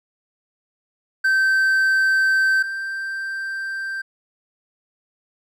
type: tone pair in turn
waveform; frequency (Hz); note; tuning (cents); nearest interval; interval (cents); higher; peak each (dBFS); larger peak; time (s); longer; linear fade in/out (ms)
triangle; 1551 / 1569.9; G6 / G6; -19 / +2; unison; 21; second; -13 / -23; first; 1.24-2.63 / 2.63-4.02; neither; 10
effects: none